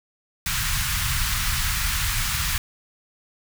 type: band-stop noise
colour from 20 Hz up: pink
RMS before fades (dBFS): -24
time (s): 0.46-2.58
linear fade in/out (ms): 2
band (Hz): 140 to 1200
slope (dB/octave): 24
effects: none